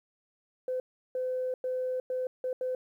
sine tone bursts at uneven times, 510 Hz, C5, 44 cents flat, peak -28 dBFS, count 6, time 0.68-0.8 / 1.15-1.54 / 1.64-2 / 2.1-2.27 / 2.44-2.53 / 2.61-2.75 s, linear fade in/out 2 ms, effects tanh soft clip ceiling -24 dBFS + 11-bit

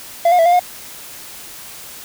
triangle tone with pitch steps, 682 / 716 / 661 / 701 / 717 Hz, F5 / F5 / E5 / F5 / F5, -41 / +43 / +5 / +6 / +45 cents, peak -7 dBFS, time 0.25-0.595 s, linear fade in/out 5 ms, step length 69 ms, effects white hiss -35 dBFS RMS until 2.04 s

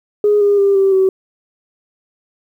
sine tone with pitch steps, 415.3 / 406.3 / 397.5 / 388.8 / 380.4 Hz, G#4 / G#4 / G4 / G4 / F#4, 0 / -38 / +24 / -14 / +48 cents, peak -8 dBFS, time 0.24-1.09 s, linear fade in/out 2 ms, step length 170 ms, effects tanh soft clip ceiling -4 dBFS + 8-bit

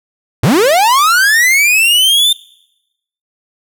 45% pulse linear sweep, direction up, 91 to 3614 Hz, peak -7 dBFS, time 0.43-2.33 s, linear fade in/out 5 ms, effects noise-tail reverb RT60 0.9 s tail -23 dB re dry

